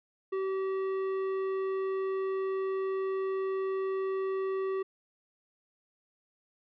sine tone with tanh clipping, 383.5 Hz, G4, 38 cents flat, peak -31 dBFS, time 0.32-4.83 s, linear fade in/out 10 ms, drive 11 dB, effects none

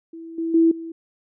sine tone with level steps, 329.1 Hz, E4, 3 cents flat, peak -34 / -22 / -12 / -30 dBFS, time 0.13-0.92 s, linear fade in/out 5 ms, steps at 0.38 / 0.54 / 0.71 s, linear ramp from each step 5 ms, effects none

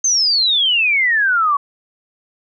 sine exponential sweep, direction down, 6400 to 1108.7 Hz, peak -12 dBFS, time 0.04-1.57 s, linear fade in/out 5 ms, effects none

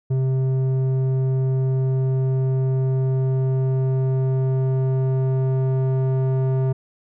square tone with low-pass filter sweep, 131.5 Hz, C3, 9 cents sharp, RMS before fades -20 dBFS, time 0.1-6.73 s, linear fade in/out 10 ms, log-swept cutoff 360 to 620 Hz, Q 0.76, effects none

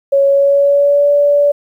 sine tone with pitch glide, 554.4 to 576.9 Hz, C#5 to D5, 0 to -31 cents, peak -7 dBFS, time 0.12-1.52 s, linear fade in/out 10 ms, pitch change +69 cents, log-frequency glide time 0.25-1.1 s, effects 8-bit

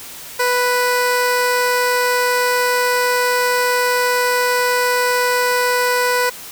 15% pulse tone, 493.9 Hz, B4, in tune, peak -8 dBFS, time 0.39-6.3 s, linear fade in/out 10 ms, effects white hiss -34 dBFS RMS until 6.51 s

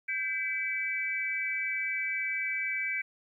sine tone cluster, 1576 / 2005 / 2299 Hz, G6 / B6 / D7, +9 / +26 / -37 cents, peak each -37 / -36 / -31 dBFS, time 0.08-3.02 s, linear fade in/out 10 ms, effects 11-bit

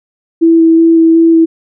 sine tone with vibrato, 328.5 Hz, E4, 6 cents flat, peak -3 dBFS, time 0.41-1.46 s, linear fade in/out 20 ms, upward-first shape square, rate 2.7 Hz, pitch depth 9 cents each way, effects none

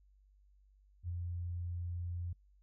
sine tone with ADSR envelope, 87.2 Hz, F2, 2 cents flat, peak -35 dBFS, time 1.03-2.33 s, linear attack 56 ms, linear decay 16 ms, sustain -2 dB, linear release 5 ms, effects noise-tail reverb RT60 0.1 s tail -24 dB re dry + added 49 Hz sine -63 dBFS peak until 2.62 s

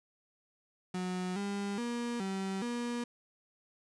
35% pulse tone with pitch steps, 182.6 / 200.8 / 238.2 / 192.5 / 239.5 Hz, F#3 / G3 / A#3 / G3 / A#3, -23 / +42 / +38 / -31 / +47 cents, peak -32 dBFS, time 0.94-3.04 s, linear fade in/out 5 ms, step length 420 ms, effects resampled to 22050 Hz + 11-bit

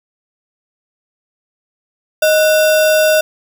sine tone with sample-and-hold, 622.3 Hz, D#5, in tune, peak -8 dBFS, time 2.22-3.21 s, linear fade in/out 5 ms, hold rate 2100 Hz, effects none

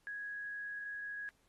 sine tone with frequency modulation, 1661.2 Hz, G#6, in tune, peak -40 dBFS, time 0.07-1.29 s, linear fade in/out 0 ms, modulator 100 Hz, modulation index 0.23, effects pink hiss -74 dBFS RMS until 1.48 s + AAC 32 kbps

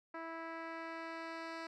10% pulse tone with low-pass filter sweep, 328.1 Hz, E4, 8 cents flat, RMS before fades -45 dBFS, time 0.14-1.67 s, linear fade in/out 5 ms, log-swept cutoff 1700 to 4500 Hz, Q 1, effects none

